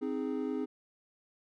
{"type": "chord", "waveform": "triangle", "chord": "Ab major", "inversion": "first", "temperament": "equal", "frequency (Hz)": [261.6, 311.1, 415.3], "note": ["C4", "Eb4", "Ab4"], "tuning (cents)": [0, 0, 0], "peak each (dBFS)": [-33, -35, -35], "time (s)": [0.01, 0.66], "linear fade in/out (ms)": 20, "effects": []}